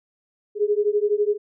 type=beating tone pair; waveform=sine; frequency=409.5 / 421.5 Hz; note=G#4 / G#4; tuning=-24 / +26 cents; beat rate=12 Hz; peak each=-21 dBFS; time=0.55-1.38 s; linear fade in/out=50 ms; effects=none